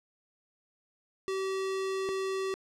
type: tone pair in turn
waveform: square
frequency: 383.6 / 383.6 Hz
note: G4 / G4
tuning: -37 / -37 cents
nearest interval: unison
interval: 0 cents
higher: neither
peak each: -31 / -31 dBFS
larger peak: neither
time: 1.28-2.09 / 2.09-2.54 s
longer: first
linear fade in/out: 0 ms
effects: low-pass 8000 Hz 12 dB/octave + 12-bit